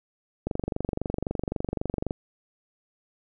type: click train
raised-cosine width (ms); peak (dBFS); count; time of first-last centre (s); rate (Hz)
2; -14; 40; 0.47-2.109; 23.8
effects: none